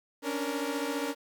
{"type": "tone cluster", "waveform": "sawtooth", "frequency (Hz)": [276.8, 291.5, 467.5], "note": ["C#4", "D4", "A#4"], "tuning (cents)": [-2, -13, 5], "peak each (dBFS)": -31, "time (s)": [0.22, 1.15], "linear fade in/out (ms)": 50, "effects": ["10-bit"]}